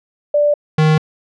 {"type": "tone pair in turn", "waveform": ["sine", "square"], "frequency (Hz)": [587.3, 155.56], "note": ["D5", "D#3"], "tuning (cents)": [0, 0], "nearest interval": "octave + major seventh", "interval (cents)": 2300, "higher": "first", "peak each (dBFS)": -10, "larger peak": "neither", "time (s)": [[0.34, 0.54], [0.78, 0.98]], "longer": "neither", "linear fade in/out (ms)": 5, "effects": ["low-pass 4000 Hz 12 dB/octave"]}